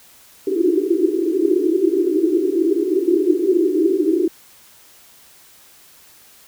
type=band-pass noise; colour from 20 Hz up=white; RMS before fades=-17 dBFS; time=0.47-4.28 s; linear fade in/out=5 ms; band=310 to 390 Hz; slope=96 dB/octave; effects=white hiss -48 dBFS RMS until 6.47 s